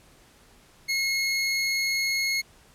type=tone; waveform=25% pulse; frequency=2165 Hz; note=C#7; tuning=41 cents flat; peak=-20 dBFS; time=0.88-2.42 s; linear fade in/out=20 ms; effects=pink hiss -56 dBFS RMS until 2.74 s + low-pass 12000 Hz 12 dB/octave